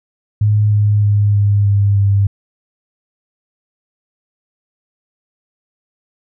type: tone with pitch steps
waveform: sine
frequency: 105.3 / 104.15 / 103.01 / 101.89 / 100.78 / 99.68 Hz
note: G#2 / G#2 / G#2 / G#2 / G2 / G2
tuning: +24 / +5 / -14 / -33 / +48 / +29 cents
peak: -9 dBFS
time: 0.41-2.27 s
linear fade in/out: 5 ms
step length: 310 ms
effects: none